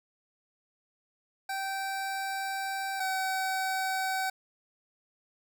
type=tone pair in turn; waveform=25% pulse; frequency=777 / 760.6 Hz; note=G5 / F#5; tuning=-16 / +48 cents; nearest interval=unison; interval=36 cents; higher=first; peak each=-28 / -25 dBFS; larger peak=second; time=1.49-3 / 3-4.3 s; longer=first; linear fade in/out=5 ms; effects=none